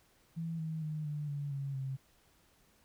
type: tone with pitch steps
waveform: sine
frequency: 164.81 / 159.2 / 153.77 / 148.54 / 143.48 / 138.59 / 133.87 Hz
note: E3 / D#3 / D#3 / D3 / D3 / C#3 / C3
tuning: 0 / +40 / -20 / +20 / -40 / 0 / +40 cents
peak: -35 dBFS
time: 0.36-1.97 s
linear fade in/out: 20 ms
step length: 230 ms
effects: pink hiss -68 dBFS RMS until 2.84 s